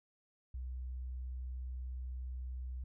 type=tone; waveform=sine; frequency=63.1 Hz; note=B1; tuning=38 cents sharp; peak=-39 dBFS; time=0.54-2.84 s; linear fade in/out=5 ms; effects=none